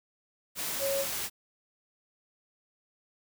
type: tone in noise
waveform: sine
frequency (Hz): 551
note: C#5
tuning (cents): -11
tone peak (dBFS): -28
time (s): 0.79-1.06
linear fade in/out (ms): 50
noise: white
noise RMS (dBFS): -34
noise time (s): 0.55-1.3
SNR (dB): +3
effects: none